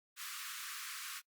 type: high-pass noise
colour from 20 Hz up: pink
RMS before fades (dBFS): -45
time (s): 0.16-1.22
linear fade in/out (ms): 50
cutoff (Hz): 1100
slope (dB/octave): 96
effects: noise-tail reverb RT60 0.1 s tail -22 dB re dry + Opus 48 kbps